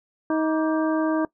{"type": "harmonic tone with a mistuned harmonic", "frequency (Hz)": 315.6, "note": "D#4", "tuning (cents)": 25, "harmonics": [1, 2, 3, 4, 5], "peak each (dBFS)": [-21, -27, -31, -33, -35], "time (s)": [0.3, 1.25], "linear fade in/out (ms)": 2, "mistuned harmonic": 4, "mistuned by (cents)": -130, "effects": ["noise-tail reverb RT60 0.1 s tail -20 dB re dry"]}